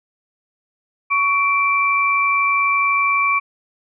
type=tone pair together; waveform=sine; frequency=1122 / 2343 Hz; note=C#6 / D7; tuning=+21 / -5 cents; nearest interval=octave + minor second; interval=1274 cents; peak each=-17 dBFS; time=1.1-3.4 s; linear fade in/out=20 ms; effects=none